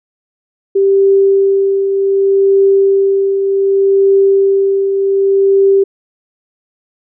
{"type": "tone with tremolo", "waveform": "sine", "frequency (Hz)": 392, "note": "G4", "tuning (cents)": 0, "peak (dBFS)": -5, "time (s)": [0.75, 5.84], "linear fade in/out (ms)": 10, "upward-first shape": "triangle", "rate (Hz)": 0.66, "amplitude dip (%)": 50, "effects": []}